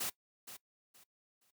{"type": "noise with echo", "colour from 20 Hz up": "white", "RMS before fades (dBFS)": -37, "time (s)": [0, 0.1], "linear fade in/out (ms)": 10, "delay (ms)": 470, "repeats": 3, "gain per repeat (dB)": -12, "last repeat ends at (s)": 1.51, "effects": ["noise-tail reverb RT60 0.1 s tail -20 dB re dry", "high-pass 100 Hz 12 dB/octave"]}